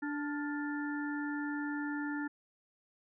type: harmonic tone with a mistuned harmonic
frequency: 293.2 Hz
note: D4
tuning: 3 cents flat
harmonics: 1 / 3 / 5 / 6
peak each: -35 / -45 / -44 / -43 dBFS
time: 0.02-2.28 s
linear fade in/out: 10 ms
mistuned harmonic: 5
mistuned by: -68 cents
effects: none